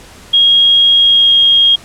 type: tone with pitch glide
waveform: sine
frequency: 3273 to 3254 Hz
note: G#7 to G#7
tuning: -26 to -36 cents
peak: -5 dBFS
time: 0.33-1.76 s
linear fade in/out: 10 ms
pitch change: -10 cents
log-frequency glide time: 0.98-1.36 s
effects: pink hiss -37 dBFS RMS until 1.84 s + low-pass 10000 Hz 12 dB/octave